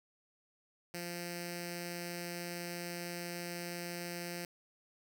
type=tone with notch filter; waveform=5% pulse; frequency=173.9 Hz; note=F3; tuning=7 cents flat; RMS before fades=-42 dBFS; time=0.94-4.45 s; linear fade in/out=2 ms; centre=1100 Hz; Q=0.61; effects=none